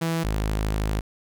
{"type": "tone pair in turn", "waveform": "sawtooth", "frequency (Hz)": [164.81, 52.71], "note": ["E3", "G#1"], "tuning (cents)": [0, 26], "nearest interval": "octave + minor sixth", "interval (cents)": 1974, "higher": "first", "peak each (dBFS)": -19, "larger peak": "neither", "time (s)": [[0.01, 0.24], [0.24, 1.01]], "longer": "second", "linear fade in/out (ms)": 10, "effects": []}